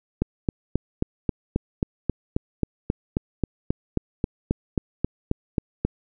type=click train; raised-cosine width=3 ms; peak=-8 dBFS; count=22; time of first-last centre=0.22-5.85 s; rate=3.73 Hz; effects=none